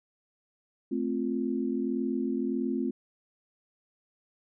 sine chord, F major, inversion first, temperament equal, 220 / 261.6 / 349.2 Hz, A3 / C4 / F4, 0 / 0 / 0 cents, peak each -32 / -30 / -33 dBFS, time 0.91-2.91 s, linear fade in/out 10 ms, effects none

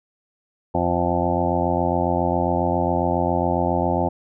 harmonic tone with a mistuned harmonic, 87.31 Hz, F2, in tune, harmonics 1 / 2 / 3 / 4 / 6 / 7 / 8 / 9 / 10, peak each -27 / -27 / -27 / -27 / -27 / -27 / -27 / -27 / -27 dBFS, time 0.74-4.09 s, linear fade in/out 10 ms, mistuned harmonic 1, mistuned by -15 cents, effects none

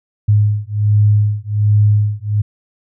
sine beating tone pair, 104 / 105.3 Hz, G#2 / G#2, +3 / +24 cents, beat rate 1.3 Hz, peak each -13 dBFS, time 0.28-2.42 s, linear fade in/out 10 ms, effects none

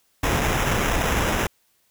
pink noise with sample-and-hold, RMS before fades -22 dBFS, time 0.23-1.47 s, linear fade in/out 5 ms, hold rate 4410 Hz, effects white hiss -65 dBFS RMS until 1.9 s

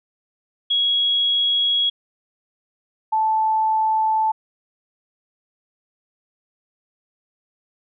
sine tone pair in turn, 3322 / 875.8 Hz, G#7 / A5, 0 / -8 cents, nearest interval octave + major seventh, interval 2308 cents, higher first, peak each -16 dBFS, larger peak neither, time 0.7-1.9 / 3.12-4.32 s, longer neither, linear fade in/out 10 ms, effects none

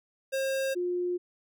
square / sine tone pair in turn, 536 / 355.9 Hz, C5 / F4, +42 / +33 cents, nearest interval perfect fifth, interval 709 cents, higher first, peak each -28 / -27 dBFS, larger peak second, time 0.32-0.75 / 0.75-1.18 s, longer neither, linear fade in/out 20 ms, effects none

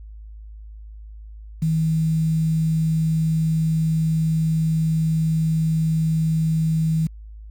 sine tone with quantisation, 160 Hz, D#3, 49 cents sharp, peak -17 dBFS, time 1.62-7.07 s, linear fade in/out 5 ms, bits 7, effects added 53 Hz sine -36 dBFS peak until 7.5 s

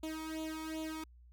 sawtooth tone with flanger, 316.3 Hz, D#4, 29 cents sharp, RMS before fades -41 dBFS, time 0.03-1.04 s, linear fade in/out 5 ms, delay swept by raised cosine 0.28 to 0.9 ms, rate 2.6 Hz, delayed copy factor +0.9, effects added 60 Hz sine -56 dBFS peak until 1.32 s

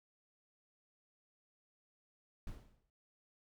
brown noise with exponential decay, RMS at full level -44 dBFS, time 2.47-2.9 s, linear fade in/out 2 ms, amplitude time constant 92 ms, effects none

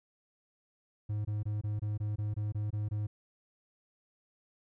triangle tone bursts, 105.2 Hz, G#2, 23 cents sharp, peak -29 dBFS, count 11, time 1.09-3.07 s, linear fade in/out 10 ms, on 160 ms, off 22 ms, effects none

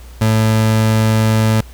30% pulse tone, 110 Hz, A2, in tune, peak -8 dBFS, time 0.21-1.61 s, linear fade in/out 5 ms, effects added 60 Hz sine -33 dBFS peak until 1.73 s + pink hiss -44 dBFS RMS until 1.73 s

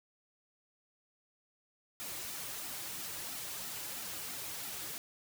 white noise with flanger, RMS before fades -42 dBFS, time 2-4.98 s, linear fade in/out 0 ms, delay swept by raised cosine 1.8 to 4.6 ms, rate 3 Hz, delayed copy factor -0.7, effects none

